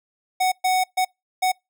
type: tone bursts at uneven times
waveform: square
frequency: 743 Hz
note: F#5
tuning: 7 cents sharp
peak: -18 dBFS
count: 4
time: 0.4-0.52 / 0.64-0.84 / 0.97-1.05 / 1.42-1.52 s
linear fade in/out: 10 ms
effects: noise-tail reverb RT60 0.2 s tail -26 dB re dry